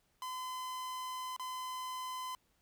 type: tone with dropouts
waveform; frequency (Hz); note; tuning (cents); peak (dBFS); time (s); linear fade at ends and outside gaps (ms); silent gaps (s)
45% pulse; 1020; C6; -44; -39; 0.22-2.35; 1; 1.364-1.396
effects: pink hiss -75 dBFS RMS until 2.61 s